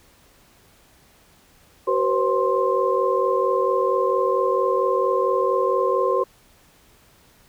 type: tone cluster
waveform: sine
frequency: 379.5 / 486.6 / 531 / 1052 Hz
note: F#4 / B4 / C5 / C6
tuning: +44 / -26 / +25 / +9 cents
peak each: -23 dBFS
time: 1.87-6.24 s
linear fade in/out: 10 ms
effects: pink hiss -55 dBFS RMS until 7.48 s